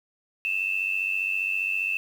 sine tone pair together, 2600 / 2695 Hz, E7 / E7, -24 / +38 cents, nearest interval minor second, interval 62 cents, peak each -27 dBFS, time 0.45-1.97 s, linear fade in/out 0 ms, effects 8-bit

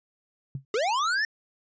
sine tone with exponential decay, 135.5 Hz, C#3, 39 cents flat, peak -26 dBFS, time 0.55-0.65 s, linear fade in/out 2 ms, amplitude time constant 21 ms
square linear sweep, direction up, 392 to 1830 Hz, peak -24 dBFS, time 0.74-1.25 s, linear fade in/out 2 ms
effects resampled to 16000 Hz

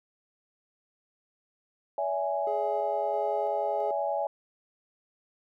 sine chord, C# minor, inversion none, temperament equal with one note detuned, 569 / 659.3 / 830.6 Hz, C#5 / E5 / G#5, +45 / 0 / 0 cents, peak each -31 dBFS, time 1.98-4.27 s, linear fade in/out 2 ms
triangle tone with tremolo, 419.8 Hz, G#4, 19 cents sharp, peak -31 dBFS, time 2.47-3.91 s, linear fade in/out 2 ms, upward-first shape square, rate 1.5 Hz, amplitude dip 25%
effects none

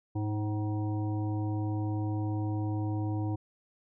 harmonic tone with a mistuned harmonic, 105.2 Hz, G#2, 23 cents sharp, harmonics 1 / 3 / 5 / 7 / 9, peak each -30 / -34 / -47 / -44 / -47 dBFS, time 0.15-3.36 s, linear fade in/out 10 ms, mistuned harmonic 7, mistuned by +49 cents, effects none

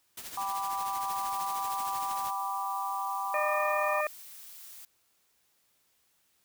white noise with tremolo, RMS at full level -40 dBFS, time 0.17-2.31 s, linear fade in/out 5 ms, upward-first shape triangle, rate 13 Hz, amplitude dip 65%
sine chord, G major, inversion none, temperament equal, 784 / 987.8 / 1174.7 Hz, G5 / B5 / D6, 0 / 0 / 0 cents, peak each -35 dBFS, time 0.37-4.01 s, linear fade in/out 5 ms
blue noise, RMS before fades -48 dBFS, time 1.09-4.85 s, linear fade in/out 2 ms
harmonic tone, 606 Hz, D#5, 46 cents flat, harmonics 1 / 2 / 3 / 4, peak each -30 / -33 / -35 / -36 dBFS, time 3.34-4.07 s, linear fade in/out 2 ms
effects white hiss -71 dBFS RMS until 6.44 s

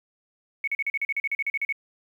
sine tone bursts, 2217 Hz, C#7, in tune, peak -23 dBFS, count 15, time 0.64-1.725 s, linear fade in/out 2 ms, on 35 ms, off 40 ms, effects 9-bit

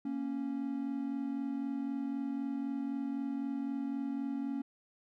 triangle tone pair together, 233.3 / 277.2 Hz, A#3 / C#4, +2 / 0 cents, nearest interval minor third, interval 298 cents, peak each -37 / -33 dBFS, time 0.05-4.62 s, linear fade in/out 5 ms, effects none

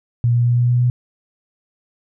sine tone with pitch steps, 119.3 / 120.06 / 120.83 / 121.6 / 122.37 / 123.15 Hz, A#2 / B2 / B2 / B2 / B2 / B2, +41 / -48 / -37 / -26 / -16 / -5 cents, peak -12 dBFS, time 0.24-0.9 s, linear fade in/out 0 ms, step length 110 ms, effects none

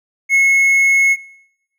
triangle tone, 2180 Hz, C#7, 29 cents flat, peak -7 dBFS, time 0.29-1.17 s, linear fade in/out 50 ms, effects noise-tail reverb RT60 1.0 s tail -26 dB re dry

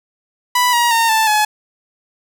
sawtooth tone with pitch steps, 987.8 / 951.4 / 916.3 / 882.6 / 850.1 Hz, B5 / A#5 / A#5 / A5 / G#5, 0 / +35 / -30 / +5 / +40 cents, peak -8 dBFS, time 0.55-1.45 s, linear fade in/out 5 ms, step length 180 ms, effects none

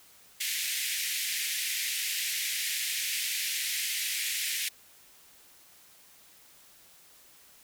pink band-pass noise, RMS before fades -32 dBFS, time 0.4-4.69 s, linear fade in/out 10 ms, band 1900 to 16000 Hz, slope 48 dB/octave, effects white hiss -57 dBFS RMS until 7.63 s

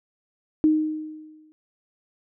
sine tone with exponential decay, 309.9 Hz, D#4, 7 cents flat, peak -13 dBFS, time 0.64-1.52 s, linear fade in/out 0 ms, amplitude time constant 190 ms, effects none

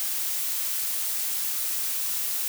blue noise, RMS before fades -28 dBFS, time 0-2.48 s, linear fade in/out 0 ms, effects none

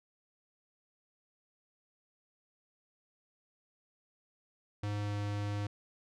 square tone with pitch glide, 103.4 to 102.75 Hz, G#2 to G#2, -7 to -18 cents, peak -34 dBFS, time 4.83-5.67 s, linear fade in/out 5 ms, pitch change -11 cents, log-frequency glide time 4.99-5.16 s, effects low-pass 6000 Hz 12 dB/octave

